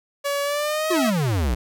sawtooth tone with pitch glide, 567 to 643.8 Hz, C#5 to E5, +39 to -41 cents, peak -18 dBFS, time 0.24-1.11 s, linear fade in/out 20 ms, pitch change +220 cents, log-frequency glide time 0.43-0.97 s
square exponential sweep, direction down, 380 to 54.9 Hz, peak -20 dBFS, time 0.9-1.55 s, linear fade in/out 10 ms
effects none

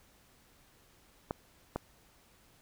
clicks, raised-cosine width 1 ms, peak -19 dBFS, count 2, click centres 1.309 / 1.76 s, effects pink hiss -64 dBFS RMS until 2.61 s

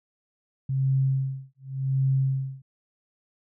sine tone with tremolo, 134 Hz, C3, 42 cents sharp, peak -19 dBFS, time 0.69-2.62 s, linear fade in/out 5 ms, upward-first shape sine, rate 0.88 Hz, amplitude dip 100%, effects none

